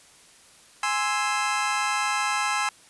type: chord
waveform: 25% pulse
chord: Ab augmented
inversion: none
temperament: equal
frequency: 830.6 / 1046.5 / 1318.5 Hz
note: Ab5 / C6 / E6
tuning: 0 / 0 / 0 cents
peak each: -24 dBFS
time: 0.83-2.69 s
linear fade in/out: 2 ms
effects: white hiss -53 dBFS RMS until 2.89 s + resampled to 24000 Hz